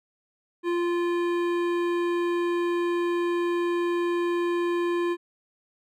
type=tone with hard clipping; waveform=triangle; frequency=346.9 Hz; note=F4; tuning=12 cents flat; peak=-25 dBFS; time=0.63-5.17 s; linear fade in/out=50 ms; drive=18 dB; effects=none